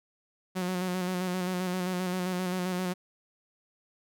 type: tone with vibrato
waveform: sawtooth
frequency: 182.4 Hz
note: F#3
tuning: 24 cents flat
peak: -25 dBFS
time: 0.55-2.94 s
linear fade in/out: 20 ms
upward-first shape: square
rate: 7.6 Hz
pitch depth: 30 cents each way
effects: none